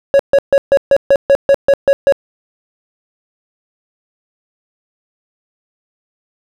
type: tone bursts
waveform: triangle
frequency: 555 Hz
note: C#5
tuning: 2 cents sharp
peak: -3 dBFS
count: 11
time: 0.14-2.123 s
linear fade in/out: 0 ms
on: 53 ms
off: 140 ms
effects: none